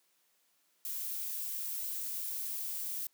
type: noise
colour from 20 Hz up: violet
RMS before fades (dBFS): -38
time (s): 0.85-3.07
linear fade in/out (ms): 2
effects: white hiss -73 dBFS RMS until 3.13 s + high-pass 200 Hz 12 dB/octave